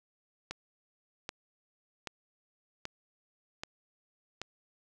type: click train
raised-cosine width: 0.2 ms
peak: -20 dBFS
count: 6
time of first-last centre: 0.51-4.416 s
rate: 1.28 Hz
effects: none